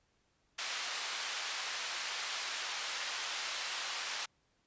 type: band-pass noise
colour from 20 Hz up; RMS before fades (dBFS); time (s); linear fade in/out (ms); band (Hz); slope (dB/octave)
white; -39; 0.58-4.26; 10; 840 to 4800; 12
effects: pink hiss -75 dBFS RMS until 4.66 s + resampled to 16000 Hz